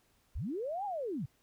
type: linear two-way sweep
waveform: sine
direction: up then down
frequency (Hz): 31.74 to 842 to 105.2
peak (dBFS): -34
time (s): 0.35-1.26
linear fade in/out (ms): 10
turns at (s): 0.85
effects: pink hiss -71 dBFS RMS until 1.42 s